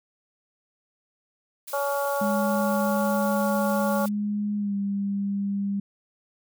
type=noise; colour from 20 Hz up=blue; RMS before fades=-38 dBFS; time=1.67-4.09 s; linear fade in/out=10 ms
type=harmonic tone; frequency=281.2 Hz; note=C#4; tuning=25 cents sharp; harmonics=2 / 3 / 4 / 5; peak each=-26 / -30 / -32 / -34 dBFS; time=1.73-4.06 s; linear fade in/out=5 ms
type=tone with pitch glide; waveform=sine; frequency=207 to 199.49 Hz; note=G#3 to G3; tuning=-5 to +31 cents; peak=-24 dBFS; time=2.21-5.8 s; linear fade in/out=5 ms; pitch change=-64 cents; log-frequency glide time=4.57-4.75 s
effects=none